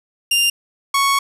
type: tone pair in turn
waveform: sawtooth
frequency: 2794 / 1108.8 Hz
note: F7 / C#6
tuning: 0 / 0 cents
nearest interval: octave + major third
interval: 1600 cents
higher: first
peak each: -10 dBFS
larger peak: neither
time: 0.31-0.5 / 0.94-1.19 s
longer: second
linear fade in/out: 5 ms
effects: resampled to 32000 Hz + 7-bit